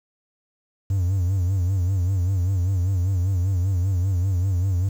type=tone with vibrato; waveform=triangle; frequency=92.7 Hz; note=F#2; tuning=4 cents sharp; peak=-16 dBFS; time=0.9-4.89 s; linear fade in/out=5 ms; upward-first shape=sine; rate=5.1 Hz; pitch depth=110 cents each way; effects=tanh soft clip ceiling -12 dBFS + 8-bit